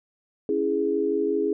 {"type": "chord", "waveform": "sine", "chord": "C# minor", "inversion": "none", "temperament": "equal", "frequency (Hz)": [277.2, 329.6, 415.3], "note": ["C#4", "E4", "G#4"], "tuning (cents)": [0, 0, 0], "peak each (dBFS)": [-29, -27, -23], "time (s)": [0.49, 1.53], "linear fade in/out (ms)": 2, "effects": []}